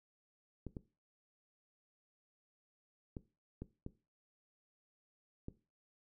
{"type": "clicks", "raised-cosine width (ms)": 3, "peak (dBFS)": -30, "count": 6, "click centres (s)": [0.667, 0.768, 3.168, 3.62, 3.864, 5.484], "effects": ["noise-tail reverb RT60 0.3 s tail -17 dB re dry"]}